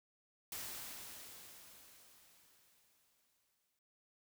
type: noise with exponential decay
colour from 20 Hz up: white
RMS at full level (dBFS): -44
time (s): 0.52-3.79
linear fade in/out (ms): 2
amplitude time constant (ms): 710
effects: noise-tail reverb RT60 0.7 s tail -23 dB re dry